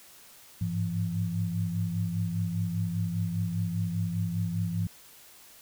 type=tone cluster; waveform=sine; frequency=101.2 / 106.2 / 170.3 Hz; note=G#2 / G#2 / F3; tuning=-44 / +39 / -43 cents; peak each=-32 / -33 / -30 dBFS; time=0.61-4.87 s; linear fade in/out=5 ms; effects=white hiss -53 dBFS RMS until 5.61 s